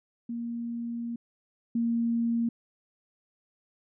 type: tone pair in turn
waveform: sine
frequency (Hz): 234.7 / 232.7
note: A#3 / A#3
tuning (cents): +12 / -3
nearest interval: unison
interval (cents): 15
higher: first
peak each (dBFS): -31 / -24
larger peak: second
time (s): 0.29-1.16 / 1.75-2.49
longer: first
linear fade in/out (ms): 5
effects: none